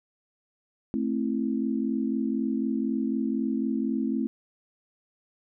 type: chord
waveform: sine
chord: A minor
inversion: none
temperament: just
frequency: 220 / 264 / 330 Hz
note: A3 / C4 / E4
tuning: 0 / +16 / +2 cents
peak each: -28 / -28 / -32 dBFS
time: 0.94-4.27 s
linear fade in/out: 0 ms
effects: none